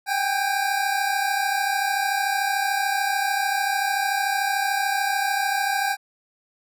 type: tone pair together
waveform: 25% pulse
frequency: 774.5 / 808 Hz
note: G5 / G#5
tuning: -21 / -48 cents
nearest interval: minor second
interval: 73 cents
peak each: -21 / -20 dBFS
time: 0.06-5.97 s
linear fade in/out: 50 ms
effects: none